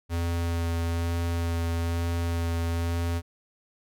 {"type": "tone with vibrato", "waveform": "square", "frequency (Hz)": 84.5, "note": "E2", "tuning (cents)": 43, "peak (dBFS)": -26, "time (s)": [0.09, 3.22], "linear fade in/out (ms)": 50, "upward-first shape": "sine", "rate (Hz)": 1.1, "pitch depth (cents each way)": 11, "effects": []}